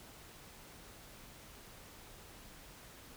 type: silence
effects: pink hiss -55 dBFS RMS until 3.16 s